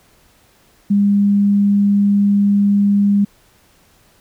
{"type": "tone", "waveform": "sine", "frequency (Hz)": 202, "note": "G#3", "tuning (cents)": -48, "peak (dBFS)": -10, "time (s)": [0.9, 3.25], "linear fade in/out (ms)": 10, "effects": ["pink hiss -53 dBFS RMS until 4.2 s"]}